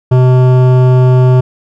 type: tone with hard clipping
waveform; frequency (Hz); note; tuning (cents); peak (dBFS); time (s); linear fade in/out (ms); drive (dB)
sine; 127.2; C3; -48; -6; 0.11-1.41; 10; 14
effects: none